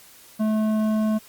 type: tone with hard clipping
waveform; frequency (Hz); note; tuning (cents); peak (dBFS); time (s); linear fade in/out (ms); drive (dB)
sine; 216.4; A3; -29; -21; 0.39-1.19; 20; 10
effects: white hiss -49 dBFS RMS until 1.28 s + Opus 48 kbps